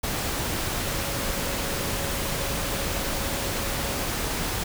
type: tone in noise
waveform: sine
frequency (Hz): 554.4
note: C#5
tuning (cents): 0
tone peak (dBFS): -38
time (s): 0.85-4.06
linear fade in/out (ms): 10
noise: pink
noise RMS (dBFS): -28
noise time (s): 0.03-4.64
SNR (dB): -13
effects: none